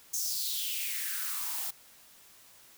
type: noise with high-pass filter sweep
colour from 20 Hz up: blue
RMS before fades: -34 dBFS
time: 0.13-1.71 s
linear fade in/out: 10 ms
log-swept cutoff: 6400 to 710 Hz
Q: 4.3
effects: white hiss -57 dBFS RMS until 2.77 s